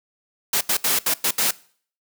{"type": "noise bursts at uneven times", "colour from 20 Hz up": "white", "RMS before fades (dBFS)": -20, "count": 6, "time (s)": [[0.53, 0.61], [0.69, 0.77], [0.84, 0.99], [1.06, 1.14], [1.24, 1.31], [1.38, 1.51]], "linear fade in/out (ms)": 5, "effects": ["noise-tail reverb RT60 0.5 s tail -21 dB re dry", "high-pass 150 Hz 12 dB/octave"]}